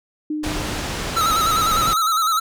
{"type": "tone with exponential decay", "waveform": "sine", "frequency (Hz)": 304.1, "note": "D#4", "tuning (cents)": -40, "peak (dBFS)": -20, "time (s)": [0.3, 1.5], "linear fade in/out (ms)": 5, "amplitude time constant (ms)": 260}
{"type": "low-pass noise", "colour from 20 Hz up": "pink", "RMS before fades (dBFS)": -26, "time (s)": [0.43, 1.94], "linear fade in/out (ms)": 10, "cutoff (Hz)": 7400, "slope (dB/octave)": 12}
{"type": "tone with vibrato", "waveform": "square", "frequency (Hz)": 1299, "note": "E6", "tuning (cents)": -26, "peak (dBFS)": -17, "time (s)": [1.16, 2.4], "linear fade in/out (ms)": 10, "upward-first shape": "square", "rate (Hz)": 9.9, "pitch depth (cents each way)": 52}
{"effects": []}